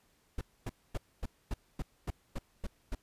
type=noise bursts; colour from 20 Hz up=brown; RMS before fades=-34 dBFS; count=10; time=0.38-2.95 s; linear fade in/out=5 ms; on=32 ms; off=250 ms; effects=pink hiss -70 dBFS RMS until 3.02 s + resampled to 32000 Hz